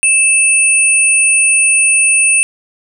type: tone pair together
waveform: sine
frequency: 2631 / 9327 Hz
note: E7 / D9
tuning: -4 / -13 cents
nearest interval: octave + minor seventh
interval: 2191 cents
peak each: -10 dBFS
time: 0.03-2.43 s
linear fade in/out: 0 ms
effects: none